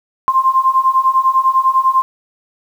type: beating tone pair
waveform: sine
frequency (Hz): 1046.5 / 1056.5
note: C6 / C6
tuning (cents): 0 / +16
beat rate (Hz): 10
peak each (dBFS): -14 / -12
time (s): 0.28-2.02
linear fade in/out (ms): 0
effects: 7-bit